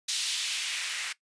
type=noise with band-pass filter sweep; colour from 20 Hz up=blue; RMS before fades=-32 dBFS; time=0.08-1.13 s; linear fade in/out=10 ms; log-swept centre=3900 to 1900 Hz; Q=1.7; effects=noise-tail reverb RT60 0.1 s tail -18 dB re dry + resampled to 22050 Hz